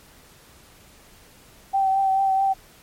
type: tone with vibrato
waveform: sine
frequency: 774 Hz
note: G5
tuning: 22 cents flat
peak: -17 dBFS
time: 1.73-2.54 s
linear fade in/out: 20 ms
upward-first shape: triangle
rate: 4.6 Hz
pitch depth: 26 cents each way
effects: pink hiss -51 dBFS RMS until 2.82 s + MP3 64 kbps